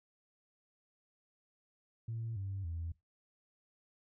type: tone with pitch steps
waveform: sine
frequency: 113.9 / 97.45 / 83.38 Hz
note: A#2 / G2 / E2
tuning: -40 / -10 / +20 cents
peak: -36 dBFS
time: 2.08-2.92 s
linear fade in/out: 5 ms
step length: 280 ms
effects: noise-tail reverb RT60 0.2 s tail -21 dB re dry + tanh soft clip ceiling -33 dBFS